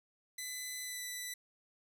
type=tone with pitch glide; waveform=10% pulse; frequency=2007 to 1981.7 Hz; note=B6 to B6; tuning=+27 to +5 cents; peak=-31 dBFS; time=0.38-1.34 s; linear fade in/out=5 ms; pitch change=-22 cents; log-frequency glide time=0.82-1.03 s; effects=none